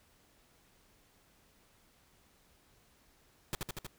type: noise with echo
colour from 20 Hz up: pink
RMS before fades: -35 dBFS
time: 3.53-3.55 s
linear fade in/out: 0 ms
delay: 79 ms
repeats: 4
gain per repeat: -2 dB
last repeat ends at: 3.866 s
effects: pink hiss -67 dBFS RMS until 3.98 s